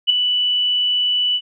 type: tone with ADSR envelope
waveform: sine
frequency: 2968 Hz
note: F#7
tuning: 5 cents sharp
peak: -7 dBFS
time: 0.07-1.41 s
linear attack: 30 ms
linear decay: 4 ms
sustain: -8 dB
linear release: 56 ms
effects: none